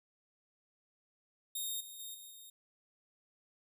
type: tone with level steps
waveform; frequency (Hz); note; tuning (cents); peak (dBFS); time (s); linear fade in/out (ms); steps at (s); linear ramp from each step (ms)
10% pulse; 3703; A#7; -12; -29 / -40 / -36 / -42 / -44; 1.55-2.5; 5; 1.8 / 1.99 / 2.14 / 2.3; 10
effects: none